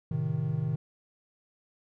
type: chord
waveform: triangle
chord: A diminished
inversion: none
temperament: equal with one note detuned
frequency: 110 / 130.81 / 156.01 Hz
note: A2 / C3 / Eb3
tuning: 0 / 0 / +5 cents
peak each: -33 / -30 / -28 dBFS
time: 0.11-0.76 s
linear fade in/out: 5 ms
effects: none